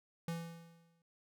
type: tone with exponential decay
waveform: square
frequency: 167.3 Hz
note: E3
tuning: 26 cents sharp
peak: -36 dBFS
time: 0.28-1.02 s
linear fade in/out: 2 ms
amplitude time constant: 160 ms
effects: none